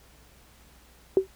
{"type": "tone with exponential decay", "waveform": "sine", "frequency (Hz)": 382.4, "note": "G4", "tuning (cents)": -43, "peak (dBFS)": -12, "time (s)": [1.17, 1.27], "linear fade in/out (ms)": 1, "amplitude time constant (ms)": 21, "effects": ["added 60 Hz sine -57 dBFS peak until 1.35 s", "pink hiss -57 dBFS RMS until 1.35 s"]}